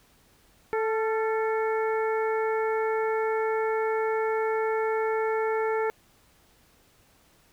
harmonic tone with a mistuned harmonic, 440 Hz, A4, in tune, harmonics 1 / 2 / 3 / 4 / 5, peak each -25 / -31 / -35 / -37 / -39 dBFS, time 0.73-5.9 s, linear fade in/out 0 ms, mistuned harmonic 3, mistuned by +54 cents, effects pink hiss -61 dBFS RMS until 7.52 s

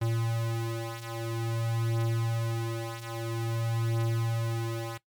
square beating tone pair, 114.3 / 114.8 Hz, A#2 / A#2, -34 / -26 cents, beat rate 0.5 Hz, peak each -34 / -31 dBFS, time 0.01-4.98 s, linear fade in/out 10 ms, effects noise-tail reverb RT60 0.1 s tail -18 dB re dry + MP3 96 kbps

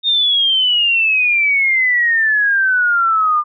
sine exponential sweep, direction down, 3700 to 1192 Hz, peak -11 dBFS, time 0.03-3.44 s, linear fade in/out 50 ms, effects none

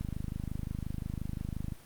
click train, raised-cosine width 5 ms, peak -23 dBFS, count 45, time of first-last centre 0.01-1.722 s, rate 25.7 Hz, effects pink hiss -56 dBFS RMS until 1.85 s + Opus 32 kbps

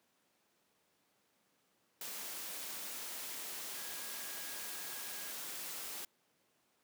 sine tone in noise, 1645 Hz, G#6, 17 cents flat, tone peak -55 dBFS, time 3.75-5.31 s, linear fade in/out 2 ms, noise white, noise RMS -44 dBFS, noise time 2.01-6.05 s, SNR -14 dB, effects pink hiss -75 dBFS RMS until 6.83 s + high-pass 200 Hz 12 dB/octave

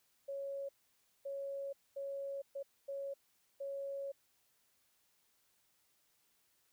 sine tone bursts at uneven times, 554 Hz, C#5, 1 cent flat, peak -39 dBFS, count 6, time 0.28-0.69 / 1.25-1.73 / 1.96-2.42 / 2.55-2.63 / 2.88-3.14 / 3.6-4.12 s, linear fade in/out 10 ms, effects white hiss -75 dBFS RMS until 6.72 s

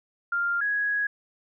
sine tone pair in turn, 1396.9 / 1664.4 Hz, F6 / G#6, 0 / +3 cents, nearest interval minor third, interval 303 cents, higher second, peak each -23 dBFS, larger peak neither, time 0.32-0.61 / 0.61-1.07 s, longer second, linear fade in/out 5 ms, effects none

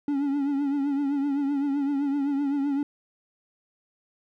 triangle tone with vibrato, 281.6 Hz, C#4, 27 cents sharp, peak -21 dBFS, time 0.08-2.83 s, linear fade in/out 2 ms, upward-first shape triangle, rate 7.8 Hz, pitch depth 73 cents each way, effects none

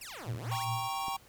10% pulse exponential two-way sweep, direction down then up, 2922 to 69.3 to 2922 Hz, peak -34 dBFS, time 0.01-0.65 s, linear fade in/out 5 ms, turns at 0.35 s
sine tone with tremolo, 116.54 Hz, A#2, in tune, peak -32 dBFS, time 0.25-0.89 s, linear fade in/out 50 ms, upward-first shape sine, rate 4.8 Hz, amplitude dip 75%
square chord, G diminished, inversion none, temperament equal with one note detuned, 784 / 932.3 / 1101.1 Hz, G5 / Bb5 / Db6, 0 / 0 / -12 cents, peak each -37 / -40 / -38 dBFS, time 0.51-1.17 s, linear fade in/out 10 ms
click, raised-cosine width 3 ms, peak -32 dBFS, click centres 1.083 s
effects pink hiss -59 dBFS RMS until 1.28 s

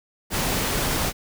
pink noise, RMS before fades -24 dBFS, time 0.3-1.13 s, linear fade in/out 50 ms, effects none

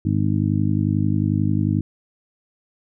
harmonic tone, 51.2 Hz, G#1, 24 cents flat, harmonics 2 / 3 / 4 / 5 / 6, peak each -21 / -23 / -24 / -25 / -26 dBFS, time 0.05-1.81 s, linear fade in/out 5 ms, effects none

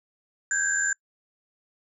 sine tone cluster, 1562 / 1642 / 7150 Hz, G6 / G#6 / A8, -7 / -20 / +27 cents, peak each -27 dBFS, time 0.51-0.93 s, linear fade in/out 2 ms, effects noise-tail reverb RT60 0.1 s tail -25 dB re dry

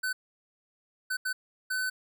square tone bursts at uneven times, 1513 Hz, F#6, 38 cents sharp, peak -29 dBFS, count 4, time 0.03-0.13 / 1.1-1.17 / 1.25-1.33 / 1.7-1.9 s, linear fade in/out 10 ms, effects none

